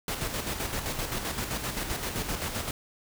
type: noise with tremolo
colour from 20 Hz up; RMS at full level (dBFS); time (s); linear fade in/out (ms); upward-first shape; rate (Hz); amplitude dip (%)
pink; -31; 0.08-2.71; 2; square; 7.7; 45
effects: none